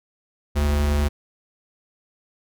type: tone pair together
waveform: square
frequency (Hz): 46.11 / 73.2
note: F#1 / D2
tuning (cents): -5 / -5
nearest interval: minor sixth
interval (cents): 800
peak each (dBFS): -29 / -19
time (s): 0.55-1.09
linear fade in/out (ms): 20
effects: none